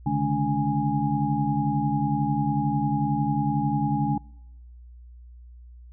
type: tone cluster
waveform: sine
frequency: 139.7 / 150.8 / 212.9 / 287 / 826 Hz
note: C#3 / D3 / G#3 / D4 / G#5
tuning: +14 / +46 / +43 / -40 / -10 cents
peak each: -28 dBFS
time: 0.06-4.18 s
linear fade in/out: 5 ms
effects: noise-tail reverb RT60 1.0 s tail -26 dB re dry + added 60 Hz sine -43 dBFS peak until 5.92 s